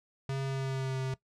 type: tone with pitch glide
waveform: square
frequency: 135.5 to 131.79 Hz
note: C#3 to C3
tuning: -39 to +13 cents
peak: -32 dBFS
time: 0.29-1.14 s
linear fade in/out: 2 ms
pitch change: -48 cents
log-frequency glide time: 0.44-0.99 s
effects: noise-tail reverb RT60 0.1 s tail -18 dB re dry + low-pass 7000 Hz 12 dB/octave